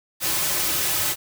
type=noise with comb filter; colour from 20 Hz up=white; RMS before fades=-23 dBFS; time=0.2-1.16 s; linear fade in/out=50 ms; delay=4.3 ms; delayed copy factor=-0.6; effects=none